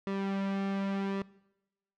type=tone with flanger; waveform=sawtooth; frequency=196 Hz; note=G3; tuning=in tune; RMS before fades=-33 dBFS; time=0.07-1.22 s; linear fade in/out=0 ms; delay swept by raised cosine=1.3 to 3.1 ms; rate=0.87 Hz; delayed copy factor=-0.6; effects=noise-tail reverb RT60 0.9 s tail -21 dB re dry + low-pass 3000 Hz 12 dB/octave